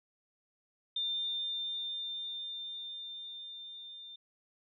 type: tone with level ramp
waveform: sine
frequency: 3602 Hz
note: A7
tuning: 40 cents sharp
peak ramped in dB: -31 to -46 dBFS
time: 0.96-4.16 s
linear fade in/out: 5 ms
effects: none